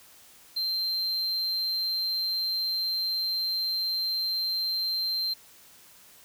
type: tone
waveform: triangle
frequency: 4142 Hz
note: C8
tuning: 18 cents flat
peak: -25 dBFS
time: 0.56-5.34 s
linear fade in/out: 10 ms
effects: white hiss -54 dBFS RMS until 6.24 s